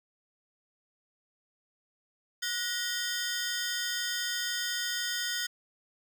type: ring-modulated tone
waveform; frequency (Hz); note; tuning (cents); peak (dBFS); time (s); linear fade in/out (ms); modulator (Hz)
15% pulse; 1674; G#6; +13; -21; 2.42-5.47; 10; 214
effects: none